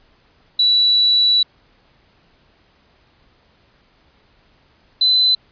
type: tone pair in turn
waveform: sine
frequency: 3939 / 4026 Hz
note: B7 / B7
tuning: -5 / +33 cents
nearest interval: unison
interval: 38 cents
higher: second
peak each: -11 dBFS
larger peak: neither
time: 0.59-1.43 / 5.01-5.35 s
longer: first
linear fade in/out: 5 ms
effects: pink hiss -56 dBFS RMS until 5.51 s + resampled to 11025 Hz